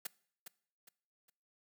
white noise with echo, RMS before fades -39 dBFS, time 0.05-0.07 s, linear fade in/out 5 ms, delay 410 ms, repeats 3, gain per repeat -9 dB, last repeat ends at 1.3 s, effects noise-tail reverb RT60 0.6 s tail -22 dB re dry + high-pass 200 Hz 12 dB/octave

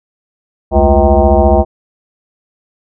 sine tone with frequency modulation, 350.2 Hz, F4, 5 cents sharp, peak -5 dBFS, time 0.71-1.65 s, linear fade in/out 50 ms, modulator 143 Hz, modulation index 3.2, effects none

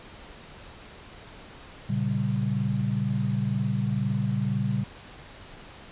sine chord, G diminished, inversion first, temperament equal, 116.54 / 138.59 / 196 Hz, Bb2 / Db3 / G3, 0 / 0 / 0 cents, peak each -28 dBFS, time 1.89-4.84 s, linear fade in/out 10 ms, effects pink hiss -46 dBFS RMS until 5.91 s + resampled to 8000 Hz

